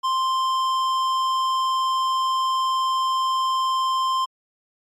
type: tone with tanh clipping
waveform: sine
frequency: 1046.5 Hz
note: C6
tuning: in tune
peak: -21 dBFS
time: 0.03-4.26 s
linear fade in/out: 20 ms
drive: 13 dB
effects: MP3 64 kbps